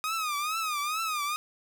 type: tone with vibrato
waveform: sawtooth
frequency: 1240 Hz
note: D#6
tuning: 6 cents flat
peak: -25 dBFS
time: 0.04-1.36 s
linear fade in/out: 0 ms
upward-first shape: triangle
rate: 2.3 Hz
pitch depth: 140 cents each way
effects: 9-bit